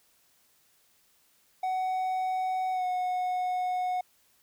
triangle tone with pitch glide, 747 to 730.8 Hz, F#5 to F#5, +16 to -22 cents, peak -25 dBFS, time 1.63-4.01 s, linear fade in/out 5 ms, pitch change -38 cents, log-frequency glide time 2.72-2.85 s, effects white hiss -66 dBFS RMS until 4.42 s

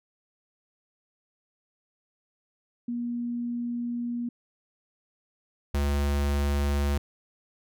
sine / square tone pair in turn, 239.1 / 71.33 Hz, A#3 / D2, +44 / -50 cents, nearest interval octave + major sixth, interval 2094 cents, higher first, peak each -28 / -24 dBFS, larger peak second, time 2.88-4.29 / 5.74-6.98 s, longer first, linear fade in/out 5 ms, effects none

